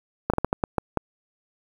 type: slowing click train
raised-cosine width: 1 ms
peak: -7 dBFS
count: 8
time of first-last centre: 0.3-0.973 s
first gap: 36 ms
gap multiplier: 1.32
effects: 7-bit